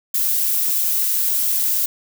violet noise, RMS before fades -19 dBFS, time 0.14-1.86 s, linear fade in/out 5 ms, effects none

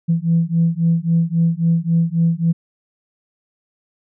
sine beating tone pair, 164.81 / 168.51 Hz, E3 / E3, 0 / +38 cents, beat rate 3.7 Hz, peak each -16 dBFS, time 0.08-2.53 s, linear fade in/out 20 ms, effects tanh soft clip ceiling -7 dBFS

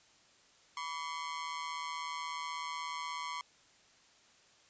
sawtooth ring-modulated tone, 1065 Hz, C6, 30 cents sharp, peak -31 dBFS, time 0.77-3.41 s, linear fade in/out 0 ms, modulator 78.2 Hz, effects white hiss -64 dBFS RMS until 4.69 s + resampled to 16000 Hz

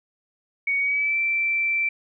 sine tone with pitch glide, 2237 to 2339 Hz, C#7 to D7, +15 to -8 cents, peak -20 dBFS, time 0.67-1.89 s, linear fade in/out 5 ms, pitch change +77 cents, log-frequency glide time 0.79-1.18 s, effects none

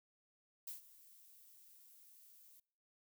violet noise with ADSR envelope, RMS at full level -45 dBFS, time 0.67-2.6 s, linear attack 6 ms, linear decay 130 ms, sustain -18 dB, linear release 6 ms, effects noise-tail reverb RT60 0.7 s tail -26 dB re dry

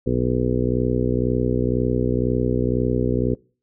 harmonic tone, 62 Hz, B1, 7 cents sharp, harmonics 1 / 2 / 3 / 4 / 5 / 6 / 7 / 8, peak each -27 / -24 / -30 / -24 / -30 / -26 / -26 / -28 dBFS, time 0.06-3.35 s, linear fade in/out 10 ms, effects noise-tail reverb RT60 0.4 s tail -26 dB re dry

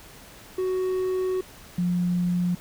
triangle / sine tone pair in turn, 371.7 / 177.25 Hz, F#4 / F3, +8 / +26 cents, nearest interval octave + minor second, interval 1282 cents, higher first, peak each -21 / -21 dBFS, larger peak neither, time 0.58-1.41 / 1.78-2.55 s, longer first, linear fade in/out 5 ms, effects pink hiss -47 dBFS RMS until 2.6 s

